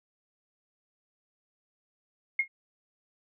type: tone with exponential decay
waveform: sine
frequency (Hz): 2146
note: C7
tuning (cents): +43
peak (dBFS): -19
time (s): 2.39-2.48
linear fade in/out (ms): 5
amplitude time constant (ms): 19
effects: none